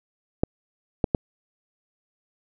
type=clicks; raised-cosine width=2 ms; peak=-6 dBFS; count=3; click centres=0.435 / 1.042 / 1.148 s; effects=none